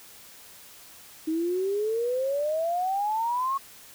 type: exponential sweep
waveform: sine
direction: up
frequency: 311.9 to 1108.7 Hz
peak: -24 dBFS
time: 1.27-3.58 s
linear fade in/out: 10 ms
effects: white hiss -49 dBFS RMS until 3.94 s